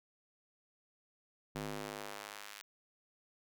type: tone with high-pass filter sweep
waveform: square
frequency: 51.4 Hz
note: G#1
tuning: 17 cents flat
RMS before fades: -45 dBFS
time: 1.55-2.62 s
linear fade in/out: 5 ms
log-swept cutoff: 150 to 2000 Hz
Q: 0.71
effects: none